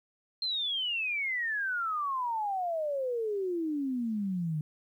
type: exponential sweep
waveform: sine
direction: down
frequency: 4200 to 148.7 Hz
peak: -29 dBFS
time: 0.42-4.61 s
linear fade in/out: 2 ms
effects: 11-bit